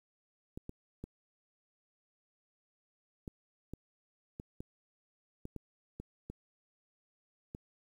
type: clicks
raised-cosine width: 3 ms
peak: -29 dBFS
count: 12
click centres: 0.575 / 0.694 / 1.04 / 3.278 / 3.736 / 4.399 / 4.605 / 5.454 / 5.563 / 6 / 6.3 / 7.549 s
effects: 10-bit